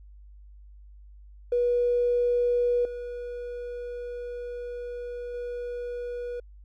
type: tone with level steps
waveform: triangle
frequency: 485 Hz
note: B4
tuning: 31 cents flat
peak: -17 / -31 / -29 dBFS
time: 1.52-6.4 s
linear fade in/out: 5 ms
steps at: 2.85 / 5.34 s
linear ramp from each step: 2 ms
effects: tanh soft clip ceiling -19 dBFS + added 50 Hz sine -46 dBFS peak until 6.64 s